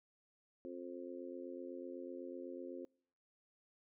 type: harmonic tone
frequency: 88 Hz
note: F2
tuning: 14 cents sharp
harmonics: 3 / 4 / 5 / 6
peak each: -49 / -48 / -54 / -51 dBFS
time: 0.65-2.85 s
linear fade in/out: 0 ms
effects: noise-tail reverb RT60 0.6 s tail -26 dB re dry